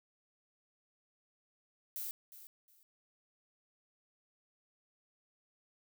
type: noise with echo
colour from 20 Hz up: violet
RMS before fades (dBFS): -41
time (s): 1.96-2.11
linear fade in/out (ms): 0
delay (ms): 360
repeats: 2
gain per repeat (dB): -13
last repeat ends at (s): 2.83
effects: none